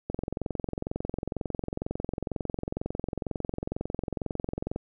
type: click train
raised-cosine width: 2 ms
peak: -17 dBFS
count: 104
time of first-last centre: 0.1-4.761 s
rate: 22.1 Hz
effects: none